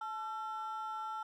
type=ring-modulated tone; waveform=triangle; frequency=1108.7 Hz; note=C#6; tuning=in tune; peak=-32 dBFS; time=0.01-1.23 s; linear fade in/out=5 ms; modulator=240 Hz; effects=tanh soft clip ceiling -31 dBFS